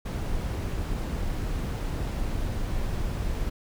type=noise; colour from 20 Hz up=brown; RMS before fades=-29 dBFS; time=0.05-3.5 s; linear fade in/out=10 ms; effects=none